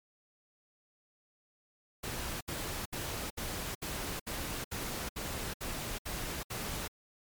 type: noise bursts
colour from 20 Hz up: pink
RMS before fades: -38 dBFS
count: 11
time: 2.03-6.88 s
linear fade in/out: 10 ms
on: 380 ms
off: 67 ms
effects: MP3 96 kbps